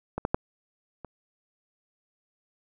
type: clicks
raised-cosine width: 1 ms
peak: -16 / -11 / -8 / -25 dBFS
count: 4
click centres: 0.18 / 0.251 / 0.345 / 1.047 s
effects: none